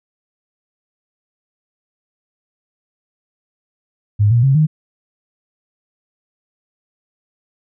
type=tone with pitch steps; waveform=sine; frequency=103.83 / 118.58 / 135.43 / 154.67 Hz; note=G#2 / A#2 / C#3 / D#3; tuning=0 / +30 / -40 / -10 cents; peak=-9 dBFS; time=4.19-4.67 s; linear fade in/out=20 ms; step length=120 ms; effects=none